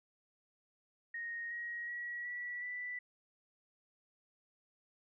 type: tone with pitch steps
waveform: sine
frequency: 1864.7 / 1891.8 / 1919.3 / 1947.3 / 1975.6 Hz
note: A#6 / A#6 / B6 / B6 / B6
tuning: 0 / +25 / -50 / -25 / 0 cents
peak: -39 dBFS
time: 1.14-2.99 s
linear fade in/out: 5 ms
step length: 370 ms
effects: none